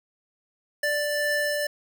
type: tone pair together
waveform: square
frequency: 589 / 1765 Hz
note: D5 / A6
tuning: +5 / +5 cents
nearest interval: octave + perfect fifth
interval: 1900 cents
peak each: -27 dBFS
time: 0.83-1.67 s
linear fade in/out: 5 ms
effects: none